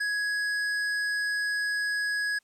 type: tone with hard clipping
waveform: triangle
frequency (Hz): 1669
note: G#6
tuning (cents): +8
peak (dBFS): -28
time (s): 0-2.39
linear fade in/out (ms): 10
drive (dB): 15
effects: white hiss -70 dBFS RMS until 2.43 s + low-pass 10000 Hz 12 dB/octave